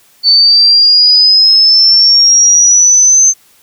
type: exponential sweep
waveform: sine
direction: up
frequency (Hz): 4496 to 6272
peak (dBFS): -3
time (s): 0.23-3.34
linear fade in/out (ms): 50
effects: white hiss -47 dBFS RMS until 3.62 s